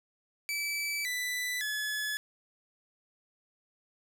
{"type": "tone with pitch steps", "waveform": "sawtooth", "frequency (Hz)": [2309, 1987, 1709.9], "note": ["D7", "B6", "A6"], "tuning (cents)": [-30, 10, -50], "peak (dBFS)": -28, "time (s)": [0.49, 2.17], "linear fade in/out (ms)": 0, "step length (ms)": 560, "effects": []}